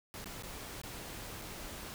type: noise with dropouts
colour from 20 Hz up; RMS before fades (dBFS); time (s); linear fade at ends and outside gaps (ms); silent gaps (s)
pink; -45; 0.14-1.94; 0; 0.243-0.258 / 0.424-0.434 / 0.816-0.835 / 1.415-1.419
effects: none